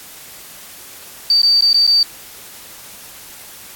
sine tone with dropouts, 4619 Hz, D8, 30 cents flat, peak -9 dBFS, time 1.3-2.03 s, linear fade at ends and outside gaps 2 ms, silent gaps 1.418-1.431 / 1.609-1.622 / 1.731-1.743 / 1.867-1.875 s, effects white hiss -37 dBFS RMS until 3.75 s + AAC 64 kbps

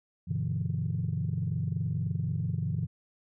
sine chord, E minor seventh, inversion first, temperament equal with one note detuned, 98 / 123.47 / 146.83 / 167.5 Hz, G2 / B2 / D3 / E3, 0 / 0 / 0 / +28 cents, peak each -33 dBFS, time 0.27-2.87 s, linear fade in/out 20 ms, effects tanh soft clip ceiling -20 dBFS

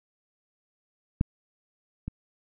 clicks, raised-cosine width 5 ms, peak -10 / -20 dBFS, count 2, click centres 1.211 / 2.08 s, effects none

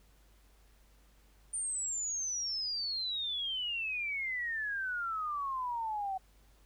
sine exponential sweep, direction down, 9120 to 750 Hz, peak -33 dBFS, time 1.53-6.18 s, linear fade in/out 10 ms, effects added 50 Hz sine -61 dBFS peak until 6.65 s + pink hiss -68 dBFS RMS until 6.65 s

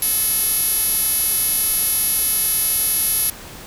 5% pulse tone with band-pass filter, 434.6 Hz, A4, 21 cents flat, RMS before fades -19 dBFS, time 0.02-3.3 s, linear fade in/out 2 ms, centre 11000 Hz, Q 7.8, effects pink hiss -37 dBFS RMS until 3.66 s

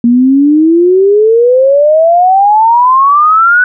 sine exponential sweep, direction up, 233.1 to 1500 Hz, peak -3 dBFS, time 0.04-3.64 s, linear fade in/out 2 ms, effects none

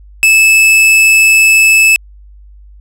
45% pulse tone, 2614 Hz, E7, 15 cents flat, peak -4 dBFS, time 0.23-1.96 s, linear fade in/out 0 ms, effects added 50 Hz sine -34 dBFS peak until 2.8 s + low-pass 12000 Hz 12 dB/octave

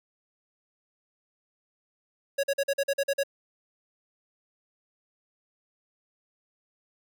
square tone bursts, 554.4 Hz, C#5, in tune, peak -24 dBFS, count 9, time 2.38-3.235 s, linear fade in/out 10 ms, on 55 ms, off 45 ms, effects none

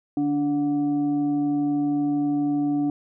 sine tone with frequency modulation, 290.1 Hz, D4, 21 cents flat, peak -20 dBFS, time 0.17-2.9 s, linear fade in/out 2 ms, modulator 438 Hz, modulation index 0.37, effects none

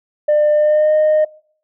sine tone with pitch glide, 599 to 615.5 Hz, D5 to D#5, +34 to -19 cents, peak -8 dBFS, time 0.28-1.25 s, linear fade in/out 10 ms, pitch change +47 cents, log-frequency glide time 0.55-0.94 s, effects noise-tail reverb RT60 0.6 s tail -25 dB re dry + tanh soft clip ceiling -8 dBFS

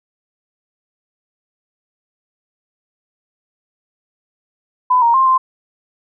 sine tone with pitch steps, 1004 / 935 / 1056 / 1043 Hz, B5 / A#5 / C6 / C6, +28 / +5 / +16 / -6 cents, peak -9 dBFS, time 4.9-5.38 s, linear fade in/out 10 ms, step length 120 ms, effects none

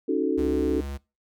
sine chord, D# half-diminished seventh, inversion third, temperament equal with one note detuned, 277.2 / 313.3 / 370 / 440 Hz, C#4 / D#4 / F#4 / A4, 0 / +12 / 0 / 0 cents, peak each -27 dBFS, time 0.08-0.81 s, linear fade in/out 10 ms
square tone, 69.7 Hz, C#2, 10 cents sharp, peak -32 dBFS, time 0.37-0.98 s, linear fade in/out 20 ms
effects noise-tail reverb RT60 0.3 s tail -23 dB re dry

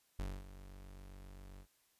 40% pulse tone with ADSR envelope, 47.53 Hz, F#1, 47 cents sharp, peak -36 dBFS, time 0.19-1.67 s, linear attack 4 ms, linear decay 240 ms, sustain -14 dB, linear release 74 ms, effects white hiss -74 dBFS RMS until 1.99 s + resampled to 32000 Hz

